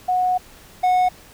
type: tone pair in turn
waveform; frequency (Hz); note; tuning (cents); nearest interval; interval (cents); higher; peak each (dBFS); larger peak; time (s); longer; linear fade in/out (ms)
sine / triangle; 732 / 732; F#5 / F#5; -19 / -19; unison; 0; neither; -16 / -12; second; 0.08-0.38 / 0.83-1.09; first; 10
effects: pink hiss -46 dBFS RMS until 1.33 s